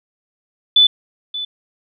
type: tone with echo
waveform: sine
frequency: 3489 Hz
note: A7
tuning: 15 cents flat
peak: -7 dBFS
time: 0.76-0.87 s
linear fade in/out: 5 ms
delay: 580 ms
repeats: 1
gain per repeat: -15 dB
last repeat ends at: 1.45 s
effects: none